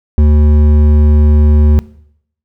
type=tone with hard clipping; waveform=triangle; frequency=75 Hz; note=D2; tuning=37 cents sharp; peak=-6 dBFS; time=0.18-1.79 s; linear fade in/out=0 ms; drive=13 dB; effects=noise-tail reverb RT60 0.7 s tail -20 dB re dry